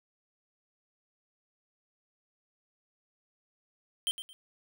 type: tone with echo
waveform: square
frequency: 3136 Hz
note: G7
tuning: in tune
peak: -28 dBFS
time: 4.07-4.11 s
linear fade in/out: 0 ms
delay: 110 ms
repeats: 2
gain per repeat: -11 dB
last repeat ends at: 4.33 s
effects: none